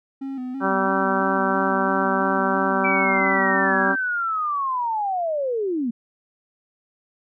triangle tone with vibrato, 261.6 Hz, C4, in tune, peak -25 dBFS, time 0.21-3.96 s, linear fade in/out 10 ms, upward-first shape square, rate 3 Hz, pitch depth 60 cents each way
harmonic tone, 192.7 Hz, G3, 29 cents flat, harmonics 1 / 2 / 3 / 4 / 5 / 6 / 7 / 8, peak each -27 / -27 / -27 / -27 / -27 / -27 / -27 / -27 dBFS, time 0.6-3.96 s, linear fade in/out 50 ms
sine linear sweep, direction down, 2321 to 220 Hz, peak -21 dBFS, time 2.84-5.91 s, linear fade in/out 10 ms
effects none

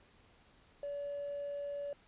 sine tone with hard clipping, 572 Hz, D5, 46 cents flat, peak -38 dBFS, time 0.83-1.93 s, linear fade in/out 2 ms, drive 1 dB, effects pink hiss -65 dBFS RMS until 2.07 s + resampled to 8000 Hz

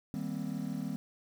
triangle chord, C minor seventh, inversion first, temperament just, 156.98 / 196.22 / 235.5 / 261.6 Hz, Eb3 / G3 / Bb3 / C4, +16 / +2 / +18 / 0 cents, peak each -38 / -36 / -38 / -37 dBFS, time 0.14-0.96 s, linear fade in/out 0 ms, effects tanh soft clip ceiling -23 dBFS + 9-bit

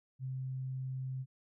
sine tone, 130.81 Hz, C3, in tune, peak -36 dBFS, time 0.19-1.26 s, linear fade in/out 50 ms, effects none

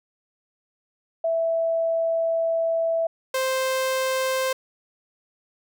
sine / sawtooth tone pair in turn, 659.3 / 523.3 Hz, E5 / C5, 0 / 0 cents, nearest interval major third, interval 400 cents, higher first, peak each -20 / -18 dBFS, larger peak second, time 1.24-3.07 / 3.34-4.53 s, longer first, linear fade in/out 5 ms, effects none

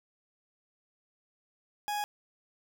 40% pulse tone, 830.6 Hz, G#5, in tune, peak -30 dBFS, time 1.88-2.04 s, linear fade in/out 0 ms, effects none

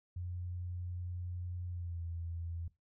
sine tone with pitch glide, 88.9 to 84.3 Hz, F2 to E2, +31 to +39 cents, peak -38 dBFS, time 0.16-2.68 s, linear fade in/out 5 ms, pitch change -92 cents, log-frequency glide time 1.69-2.02 s, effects noise-tail reverb RT60 0.2 s tail -18 dB re dry

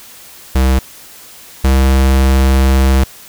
square tone pair in turn, 65.41 / 66.4 Hz, C2 / C2, 0 / +26 cents, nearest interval unison, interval 26 cents, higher second, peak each -9 / -8 dBFS, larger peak second, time 0.55-0.79 / 1.64-3.04 s, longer second, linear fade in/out 5 ms, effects white hiss -37 dBFS RMS until 3.28 s

